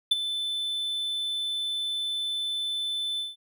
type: tone with ADSR envelope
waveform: triangle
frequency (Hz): 3520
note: A7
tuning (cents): 0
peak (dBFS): -14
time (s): 0.11-3.36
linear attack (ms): 8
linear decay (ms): 22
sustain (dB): -12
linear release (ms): 170
effects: none